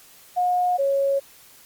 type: tone pair in turn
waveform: sine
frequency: 720 / 552.3 Hz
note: F#5 / C#5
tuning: -47 / -6 cents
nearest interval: perfect fourth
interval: 459 cents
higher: first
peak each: -18 dBFS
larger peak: neither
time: 0.36-0.78 / 0.78-1.2 s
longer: neither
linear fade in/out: 20 ms
effects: white hiss -50 dBFS RMS until 1.65 s + Opus 48 kbps